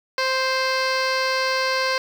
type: tone with low-pass filter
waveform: 15% pulse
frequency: 523.3 Hz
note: C5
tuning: in tune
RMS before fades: -22 dBFS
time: 0.18-1.98 s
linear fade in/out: 2 ms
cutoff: 4200 Hz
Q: 3.4
effects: 7-bit